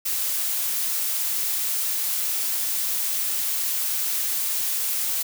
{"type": "noise", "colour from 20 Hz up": "blue", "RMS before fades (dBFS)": -25, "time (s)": [0.05, 5.23], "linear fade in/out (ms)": 10, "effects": []}